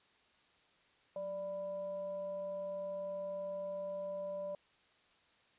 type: tone with frequency modulation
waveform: sine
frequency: 587.3 Hz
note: D5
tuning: in tune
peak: -38 dBFS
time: 1.16-4.55 s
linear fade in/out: 2 ms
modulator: 405 Hz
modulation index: 0.32
effects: white hiss -69 dBFS RMS until 5.58 s + resampled to 8000 Hz